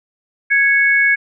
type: tone pair together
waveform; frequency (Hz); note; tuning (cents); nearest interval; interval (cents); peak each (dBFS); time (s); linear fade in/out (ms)
sine; 1661.2 / 2209; G#6 / C#7; 0 / -7; perfect fourth; 493; -13; 0.5-1.16; 20
effects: none